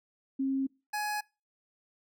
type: tone pair in turn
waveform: sine / 25% pulse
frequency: 268.8 / 839.2 Hz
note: C4 / G#5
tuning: +47 / +18 cents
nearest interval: octave + minor sixth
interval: 1971 cents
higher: second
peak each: -27 dBFS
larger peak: neither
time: 0.39-0.67 / 0.93-1.21 s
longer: neither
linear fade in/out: 10 ms
effects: noise-tail reverb RT60 0.3 s tail -25 dB re dry